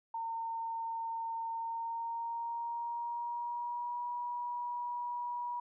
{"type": "tone with pitch glide", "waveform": "sine", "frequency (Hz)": [912, 966.2], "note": ["A#5", "B5"], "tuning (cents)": [-38, -38], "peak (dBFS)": -35, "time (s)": [0.14, 5.6], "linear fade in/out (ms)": 5, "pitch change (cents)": 100, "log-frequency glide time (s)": [1.51, 4.03], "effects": []}